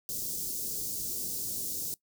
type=band-stop noise; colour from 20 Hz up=white; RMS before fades=-35 dBFS; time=0.09-1.94 s; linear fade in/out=0 ms; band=450 to 5100 Hz; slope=24 dB/octave; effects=noise-tail reverb RT60 0.1 s tail -20 dB re dry